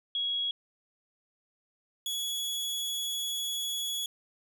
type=tone pair in turn; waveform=sine / sawtooth; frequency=3322 / 3372 Hz; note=G#7 / G#7; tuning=0 / +26 cents; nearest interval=unison; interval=26 cents; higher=second; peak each=-28 dBFS; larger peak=neither; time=0.15-0.51 / 2.06-4.06 s; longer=second; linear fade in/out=2 ms; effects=none